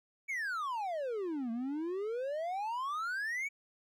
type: exponential two-way sweep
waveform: triangle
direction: down then up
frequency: 2300 to 223.7 to 2300 Hz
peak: -32 dBFS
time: 0.28-3.49 s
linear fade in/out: 20 ms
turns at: 1.51 s
effects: none

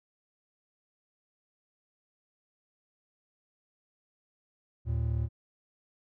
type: tone pair together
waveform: triangle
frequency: 76 / 113.57 Hz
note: D#2 / A#2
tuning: -40 / -45 cents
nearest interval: perfect fifth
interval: 695 cents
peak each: -28 dBFS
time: 4.85-5.29 s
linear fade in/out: 50 ms
effects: none

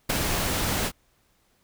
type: noise with ADSR envelope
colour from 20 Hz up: pink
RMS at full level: -21 dBFS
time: 0.09-0.92 s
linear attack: 13 ms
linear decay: 7 ms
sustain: -5 dB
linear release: 63 ms
effects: pink hiss -66 dBFS RMS until 1.63 s

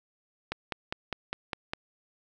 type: click train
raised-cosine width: 0.3 ms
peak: -15 dBFS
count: 7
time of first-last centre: 0.52-1.735 s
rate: 4.94 Hz
effects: none

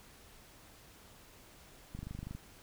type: click train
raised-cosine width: 5 ms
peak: -30 dBFS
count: 11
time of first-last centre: 1.95-2.35 s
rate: 25 Hz
effects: pink hiss -58 dBFS RMS until 2.62 s

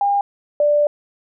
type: tone pair in turn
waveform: sine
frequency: 806 / 588.9 Hz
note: G5 / D5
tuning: +48 / +5 cents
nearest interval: perfect fourth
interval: 543 cents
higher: first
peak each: -14 / -12 dBFS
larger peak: second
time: 0.01-0.21 / 0.6-0.87 s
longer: second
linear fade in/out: 2 ms
effects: none

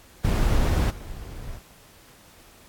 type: noise with level steps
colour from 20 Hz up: brown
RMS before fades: -20 / -37 dBFS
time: 0.24-1.59 s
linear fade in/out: 10 ms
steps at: 0.9 s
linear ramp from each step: 5 ms
effects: pink hiss -52 dBFS RMS until 2.68 s + AAC 64 kbps

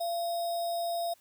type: tone with sample-and-hold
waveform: sine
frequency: 684 Hz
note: F5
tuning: 36 cents flat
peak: -29 dBFS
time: 0-1.14 s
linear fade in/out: 10 ms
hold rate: 4410 Hz
effects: white hiss -64 dBFS RMS until 1.2 s

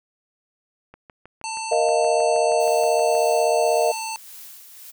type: click train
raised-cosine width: 0.5 ms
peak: -28 dBFS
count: 15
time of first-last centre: 0.94-3.152 s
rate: 6.33 Hz
type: harmonic tone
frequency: 890 Hz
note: A5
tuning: 20 cents sharp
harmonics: 1 / 3 / 5 / 7 / 9 / 10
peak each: -29 / -34 / -36 / -37 / -39 / -39 dBFS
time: 1.44-4.16 s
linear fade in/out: 0 ms
type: chord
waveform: sine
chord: Bb suspended fourth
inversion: none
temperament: equal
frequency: 466.2 / 622.3 / 698.5 Hz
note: Bb4 / Eb5 / F5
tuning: 0 / 0 / 0 cents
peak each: -22 / -20 / -21 dBFS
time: 1.71-3.92 s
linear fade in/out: 10 ms
type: noise with tremolo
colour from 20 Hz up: blue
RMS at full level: -40 dBFS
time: 2.59-4.92 s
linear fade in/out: 20 ms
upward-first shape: sine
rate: 1.8 Hz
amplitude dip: 45%
effects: none

